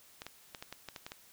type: clicks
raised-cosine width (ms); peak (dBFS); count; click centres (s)
0.2; -25; 9; 0.219 / 0.266 / 0.548 / 0.625 / 0.726 / 0.887 / 0.962 / 1.065 / 1.119
effects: white hiss -60 dBFS RMS until 1.32 s